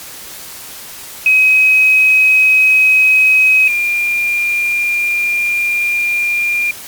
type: tone pair in turn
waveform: sine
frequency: 2536 / 2400 Hz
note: D#7 / D7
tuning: +32 / +37 cents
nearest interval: minor second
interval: 95 cents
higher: first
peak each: -6 / -12 dBFS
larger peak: first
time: 1.26-3.68 / 3.68-6.71 s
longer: second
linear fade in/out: 2 ms
effects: white hiss -31 dBFS RMS until 6.87 s + MP3 96 kbps